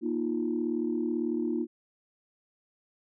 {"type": "chord", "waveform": "sine", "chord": "Bb suspended fourth", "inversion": "none", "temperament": "equal with one note detuned", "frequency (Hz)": [236.9, 311.1, 349.2], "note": ["Bb3", "Eb4", "F4"], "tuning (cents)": [28, 0, 0], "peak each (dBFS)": -31, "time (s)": [0.01, 1.67], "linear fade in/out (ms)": 50, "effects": ["tanh soft clip ceiling -18 dBFS"]}